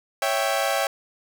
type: chord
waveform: sawtooth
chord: C# diminished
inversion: none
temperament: equal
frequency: 554.4 / 659.3 / 784 Hz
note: C#5 / E5 / G5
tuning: 0 / 0 / 0 cents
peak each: -22 dBFS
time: 0.22-0.87 s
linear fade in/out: 2 ms
effects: none